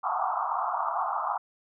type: band-pass noise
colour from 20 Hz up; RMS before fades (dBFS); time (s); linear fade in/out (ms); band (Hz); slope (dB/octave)
white; -29; 0.03-1.38; 10; 680 to 1300; 96
effects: none